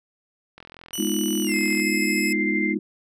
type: click train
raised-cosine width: 0.3 ms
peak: -26 dBFS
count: 53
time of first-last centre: 0.58-1.798 s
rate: 42.7 Hz
type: tone with pitch glide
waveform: 15% pulse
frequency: 2960 to 2577 Hz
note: F#7 to E7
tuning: 0 to -40 cents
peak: -21 dBFS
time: 0.93-2.33 s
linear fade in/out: 5 ms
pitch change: -240 cents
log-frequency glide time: 1.43-1.55 s
type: chord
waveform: sine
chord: F half-diminished seventh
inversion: first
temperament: equal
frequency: 207.7 / 246.9 / 311.1 / 349.2 Hz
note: Ab3 / Cb4 / Eb4 / F4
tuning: 0 / 0 / 0 / 0 cents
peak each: -26 / -30 / -26 / -29 dBFS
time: 0.98-2.79 s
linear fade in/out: 10 ms
type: tone with tremolo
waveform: sine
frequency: 2093 Hz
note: C7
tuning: in tune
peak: -22 dBFS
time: 1.47-2.75 s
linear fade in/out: 50 ms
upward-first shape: triangle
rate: 13 Hz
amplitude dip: 40%
effects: none